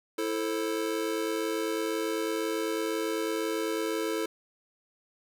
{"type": "chord", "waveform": "square", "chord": "A minor", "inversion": "second", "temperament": "just", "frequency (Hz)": [330, 440, 528], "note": ["E4", "A4", "C5"], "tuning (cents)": [2, 0, 16], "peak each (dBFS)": [-33, -32, -38], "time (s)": [0.18, 4.26], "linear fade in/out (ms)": 5, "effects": []}